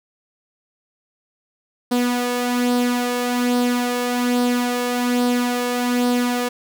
sawtooth tone with flanger, 245 Hz, B3, 14 cents flat, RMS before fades -20 dBFS, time 1.91-6.49 s, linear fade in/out 10 ms, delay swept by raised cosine 0.21 to 1.81 ms, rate 1.2 Hz, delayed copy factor +0.5, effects none

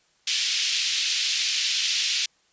pink band-pass noise, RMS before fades -25 dBFS, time 0.27-2.26 s, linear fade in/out 5 ms, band 2700 to 6200 Hz, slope 24 dB/octave, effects white hiss -64 dBFS RMS until 2.52 s + resampled to 16000 Hz

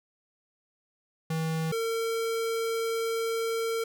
square tone pair in turn, 160.8 / 454.8 Hz, E3 / A#4, -43 / -43 cents, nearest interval octave + tritone, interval 1800 cents, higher second, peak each -28 dBFS, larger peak neither, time 1.3-1.72 / 1.72-3.84 s, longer second, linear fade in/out 5 ms, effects none

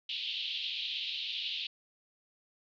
pink band-pass noise, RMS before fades -37 dBFS, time 0.09-1.67 s, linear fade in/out 5 ms, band 2800 to 4000 Hz, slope 48 dB/octave, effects none

